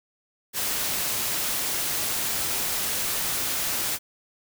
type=noise; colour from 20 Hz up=white; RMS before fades=-27 dBFS; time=0.53-3.99 s; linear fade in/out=50 ms; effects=none